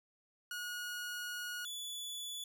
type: tone pair in turn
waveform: sawtooth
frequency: 1448 / 3444 Hz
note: F#6 / A7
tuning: -38 / -38 cents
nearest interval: octave + minor third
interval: 1500 cents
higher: second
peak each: -36 / -38 dBFS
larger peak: first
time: 0.51-1.65 / 1.65-2.44 s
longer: first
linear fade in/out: 2 ms
effects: none